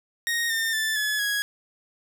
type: tone with pitch steps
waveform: sawtooth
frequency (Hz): 1864.7 / 1811.6 / 1760 / 1709.9 / 1661.3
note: A#6 / A#6 / A6 / A6 / G#6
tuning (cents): 0 / -50 / 0 / -50 / 0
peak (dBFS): -20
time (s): 0.27-1.42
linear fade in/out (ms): 0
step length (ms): 230
effects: none